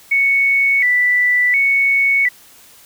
sine tone with vibrato, 2093 Hz, C7, in tune, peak -11 dBFS, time 0.11-2.29 s, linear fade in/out 10 ms, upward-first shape square, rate 0.7 Hz, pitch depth 100 cents each way, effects white hiss -45 dBFS RMS until 2.85 s

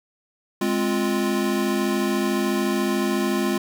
square chord, F minor, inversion first, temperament equal, 207.7 / 261.6 / 349.2 Hz, Ab3 / C4 / F4, 0 / 0 / 0 cents, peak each -25 / -27 / -25 dBFS, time 0.61-3.58 s, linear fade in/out 5 ms, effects 9-bit

